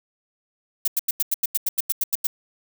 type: noise bursts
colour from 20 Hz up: violet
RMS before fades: -21 dBFS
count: 13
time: 0.85-2.27 s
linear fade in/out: 5 ms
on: 28 ms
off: 88 ms
effects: none